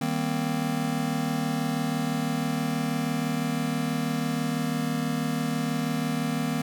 square chord, C minor seventh, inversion first, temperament just, 156.98 / 196.22 / 235.5 / 261.6 Hz, Eb3 / G3 / Bb3 / C4, +16 / +2 / +18 / 0 cents, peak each -31 / -36 / -30 / -32 dBFS, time 0.01-6.62 s, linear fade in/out 5 ms, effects none

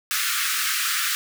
pink high-pass noise, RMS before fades -24 dBFS, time 0.11-1.15 s, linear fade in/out 0 ms, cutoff 1200 Hz, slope 96 dB/octave, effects none

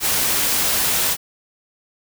white noise, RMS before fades -19 dBFS, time 0-1.17 s, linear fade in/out 50 ms, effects none

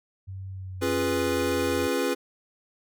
sine tone with pitch glide, 95.5 to 87.57 Hz, G2 to F2, -45 to +5 cents, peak -34 dBFS, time 0.27-1.88 s, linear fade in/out 20 ms, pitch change -150 cents, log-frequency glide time 0.5-1.34 s
square chord, C# dominant seventh, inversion none, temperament equal with one note detuned, 272.7 / 349.2 / 415.3 / 493.9 Hz, C#4 / E#4 / G#4 / B4, -28 / 0 / 0 / 0 cents, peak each -30 / -31 / -31 / -29 dBFS, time 0.81-2.15 s, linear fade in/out 20 ms
effects none

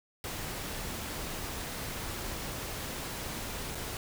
pink noise with dropouts, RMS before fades -38 dBFS, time 0.24-3.97 s, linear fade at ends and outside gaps 1 ms, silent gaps 3.749-3.753 s, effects none

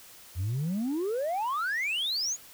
sine exponential sweep, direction up, 82.41 to 7040 Hz, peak -25 dBFS, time 0.35-2.37 s, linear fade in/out 50 ms, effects tanh soft clip ceiling -26 dBFS + white hiss -51 dBFS RMS until 2.53 s

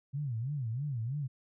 sine tone with vibrato, 128.5 Hz, C3, 31 cents flat, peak -32 dBFS, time 0.13-1.28 s, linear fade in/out 20 ms, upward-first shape sine, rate 3.1 Hz, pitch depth 260 cents each way, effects none

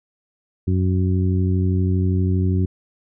harmonic tone, 92.5 Hz, F#2, in tune, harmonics 1 / 2 / 3 / 4, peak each -17 / -23 / -27 / -29 dBFS, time 0.67-2.66 s, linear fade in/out 10 ms, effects none

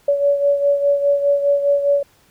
sine beating tone pair, 567 / 571.9 Hz, C#5 / D5, +39 / -46 cents, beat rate 4.9 Hz, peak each -14 / -21 dBFS, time 0.08-2.03 s, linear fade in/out 5 ms, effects pink hiss -55 dBFS RMS until 2.3 s

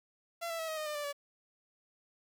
sawtooth tone with pitch steps, 679 / 662.7 / 646.8 / 631.3 / 616.2 / 601.4 / 587 / 573 Hz, F5 / E5 / E5 / D#5 / D#5 / D5 / D5 / D5, -49 / +9 / -33 / +25 / -17 / +41 / -1 / -43 cents, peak -32 dBFS, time 0.41-1.13 s, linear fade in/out 20 ms, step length 90 ms, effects 10-bit

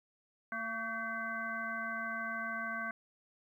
harmonic tone with a mistuned harmonic, 226.7 Hz, A#3, 48 cents flat, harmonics 1 / 3 / 5 / 7 / 9, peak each -46 / -45 / -42 / -38 / -46 dBFS, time 0.52-2.91 s, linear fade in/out 2 ms, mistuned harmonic 7, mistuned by -46 cents, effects 12-bit

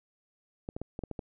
clicks, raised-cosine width 2 ms, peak -23 dBFS, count 7, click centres 0.689 / 0.765 / 0.816 / 0.991 / 1.037 / 1.113 / 1.192 s, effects none

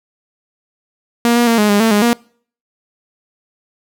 sawtooth tone with pitch steps, 236 / 239 / 230.7 / 209.6 / 204.1 / 224.9 / 206.7 / 236.9 Hz, A#3 / A#3 / A#3 / G#3 / G#3 / A3 / G#3 / A#3, +22 / +43 / -18 / +16 / -30 / +38 / -8 / +28 cents, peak -6 dBFS, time 1.25-2.13 s, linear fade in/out 0 ms, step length 110 ms, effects noise-tail reverb RT60 0.5 s tail -25 dB re dry

